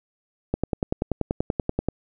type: click train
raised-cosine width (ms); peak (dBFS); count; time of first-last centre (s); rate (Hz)
2; -9; 15; 0.54-1.886; 10.4
effects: none